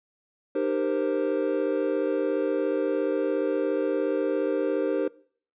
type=chord; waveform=triangle; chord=C minor seventh; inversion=first; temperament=equal with one note detuned; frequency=304.5 / 392 / 466.2 / 523.3 Hz; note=Eb4 / G4 / Bb4 / C5; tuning=-37 / 0 / 0 / 0 cents; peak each=-27 dBFS; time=0.55-5.08 s; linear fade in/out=5 ms; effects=noise-tail reverb RT60 0.5 s tail -21 dB re dry + resampled to 8000 Hz